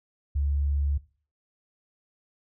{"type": "tone", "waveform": "sine", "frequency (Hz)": 71.2, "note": "C#2", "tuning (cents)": 47, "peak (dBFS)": -23, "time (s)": [0.35, 0.98], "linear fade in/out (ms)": 10, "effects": ["noise-tail reverb RT60 0.4 s tail -18 dB re dry"]}